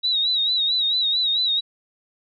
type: tone with vibrato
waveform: sine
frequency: 3848 Hz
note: B7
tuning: 46 cents flat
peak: -18 dBFS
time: 0.03-1.61 s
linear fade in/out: 20 ms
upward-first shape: sine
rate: 4.5 Hz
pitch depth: 74 cents each way
effects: none